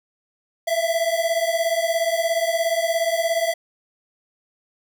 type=beating tone pair; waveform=square; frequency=657 / 674 Hz; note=E5 / E5; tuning=-6 / +38 cents; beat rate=17 Hz; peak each=-23 dBFS; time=0.67-3.54 s; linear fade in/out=10 ms; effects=none

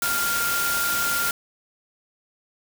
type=tone in noise; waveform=sine; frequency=1396.9 Hz; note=F6; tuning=in tune; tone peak=-24 dBFS; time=0.02-1.31 s; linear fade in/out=2 ms; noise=white; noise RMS=-26 dBFS; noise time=0.02-1.31 s; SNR=-1 dB; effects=none

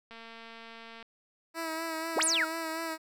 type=click train; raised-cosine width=0.3 ms; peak=-32 dBFS; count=210; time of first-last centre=0.11-1.027 s; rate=228 Hz
type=tone with vibrato; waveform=10% pulse; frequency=324.6 Hz; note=E4; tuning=27 cents flat; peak=-25 dBFS; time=1.54-2.98 s; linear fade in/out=50 ms; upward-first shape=sine; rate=4.1 Hz; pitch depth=33 cents each way
type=exponential two-way sweep; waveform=sine; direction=up then down; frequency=223 to 11220 to 1250 Hz; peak=-25 dBFS; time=2.16-2.45 s; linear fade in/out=10 ms; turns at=2.24 s
effects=none

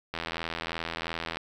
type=click train; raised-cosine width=0.3 ms; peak=-16 dBFS; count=103; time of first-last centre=0.14-1.37 s; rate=82.9 Hz; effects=9-bit

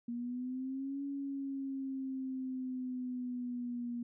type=exponential two-way sweep; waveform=sine; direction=up then down; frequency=235.8 to 280.5 to 238.2 Hz; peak=-36 dBFS; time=0.08-4.03 s; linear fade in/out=5 ms; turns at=1.03 s; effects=none

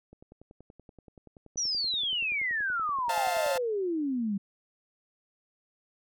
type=click train; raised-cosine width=2 ms; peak=-37 dBFS; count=37; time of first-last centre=0.13-3.559 s; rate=10.5 Hz
type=exponential sweep; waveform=sine; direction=down; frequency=6030 to 191.4 Hz; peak=-27 dBFS; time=1.57-4.38 s; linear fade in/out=10 ms
type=chord; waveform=sawtooth; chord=F major seventh; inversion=second; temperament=equal with one note detuned; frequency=523.3 / 642.3 / 698.5 / 880 Hz; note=C5 / E5 / F5 / A5; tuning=0 / -45 / 0 / 0 cents; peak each=-34 / -34 / -29 / -30 dBFS; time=3.09-3.58 s; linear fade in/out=5 ms
effects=none

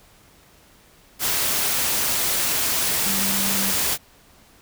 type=tone in noise; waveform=sine; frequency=196 Hz; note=G3; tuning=in tune; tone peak=-28 dBFS; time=3.04-3.74 s; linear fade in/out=50 ms; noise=white; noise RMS=-22 dBFS; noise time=1.19-3.98 s; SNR=-9 dB; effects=pink hiss -53 dBFS RMS until 4.61 s

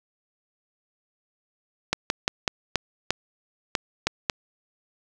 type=clicks; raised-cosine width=0.2 ms; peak=-4 dBFS; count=9; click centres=1.93 / 2.101 / 2.279 / 2.478 / 2.757 / 3.106 / 3.752 / 4.07 / 4.298 s; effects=none

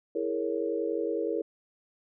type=chord; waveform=sine; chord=A# half-diminished seventh; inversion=second; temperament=equal; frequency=329.6 / 415.3 / 466.2 / 554.4 Hz; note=E4 / G#4 / A#4 / C#5; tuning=0 / 0 / 0 / 0 cents; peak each=-33 / -33 / -31 / -36 dBFS; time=0.15-1.42 s; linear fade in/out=5 ms; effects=none

